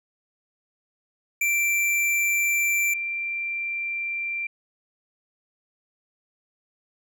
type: tone pair in turn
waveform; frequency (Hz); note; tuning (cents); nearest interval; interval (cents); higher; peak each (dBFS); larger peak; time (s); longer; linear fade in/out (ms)
square / sine; 2349 / 2361; D7 / D7; 0 / +9; unison; 9; second; -21 / -26; first; 1.41-2.94 / 2.94-4.47; neither; 5
effects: none